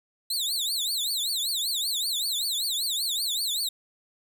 sawtooth tone with vibrato, 3951 Hz, B7, in tune, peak -23 dBFS, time 0.3-3.69 s, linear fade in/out 5 ms, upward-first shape triangle, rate 5.2 Hz, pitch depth 280 cents each way, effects none

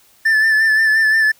triangle tone with vibrato, 1760 Hz, A6, in tune, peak -9 dBFS, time 0.25-1.32 s, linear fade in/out 10 ms, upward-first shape sine, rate 5.7 Hz, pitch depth 35 cents each way, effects white hiss -52 dBFS RMS until 1.39 s

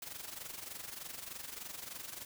white noise with amplitude modulation, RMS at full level -43 dBFS, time 0.02-2.25 s, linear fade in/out 2 ms, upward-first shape sine, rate 23.3 Hz, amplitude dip 70%, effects none

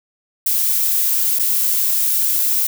violet noise with dropouts, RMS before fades -17 dBFS, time 0.46-2.67 s, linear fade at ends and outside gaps 5 ms, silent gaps 1.389-1.394 s, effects none

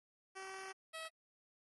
10% pulse tone pair in turn, 383.2 / 644.5 Hz, G4 / E5, -39 / -39 cents, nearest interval major sixth, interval 900 cents, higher second, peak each -38 / -36 dBFS, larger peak second, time 0.35-0.73 / 0.93-1.09 s, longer first, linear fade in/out 20 ms, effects AAC 32 kbps

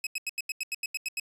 sawtooth tone bursts, 2559 Hz, D#7, 48 cents sharp, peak -26 dBFS, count 11, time 0.04-1.198 s, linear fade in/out 2 ms, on 28 ms, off 85 ms, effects resampled to 32000 Hz

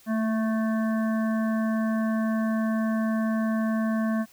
harmonic tone with a mistuned harmonic, 220 Hz, A3, in tune, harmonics 1 / 3 / 5 / 7 / 8, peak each -23 / -33 / -37 / -40 / -41 dBFS, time 0.06-4.26 s, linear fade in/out 50 ms, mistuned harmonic 1, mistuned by +16 cents, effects white hiss -56 dBFS RMS until 4.32 s

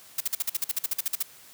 blue noise bursts, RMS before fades -26 dBFS, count 15, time 0.18-1.227 s, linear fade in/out 5 ms, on 25 ms, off 48 ms, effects white hiss -51 dBFS RMS until 1.53 s + high-pass 60 Hz 12 dB/octave

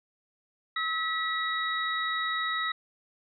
sine tone cluster, 1289 / 1944 / 3815 Hz, E6 / B6 / A#7, -39 / -28 / +39 cents, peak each -31 / -31 / -34 dBFS, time 0.76-2.72 s, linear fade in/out 5 ms, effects none

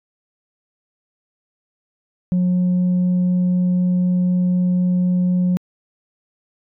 sine tone, 180.4 Hz, F#3, 44 cents flat, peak -12 dBFS, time 2.32-5.57 s, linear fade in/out 0 ms, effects tanh soft clip ceiling -13 dBFS

